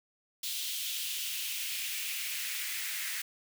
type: noise with high-pass filter sweep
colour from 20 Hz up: white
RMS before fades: -36 dBFS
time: 0.43-3.22 s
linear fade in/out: 5 ms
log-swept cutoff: 3400 to 1900 Hz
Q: 2.6
effects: none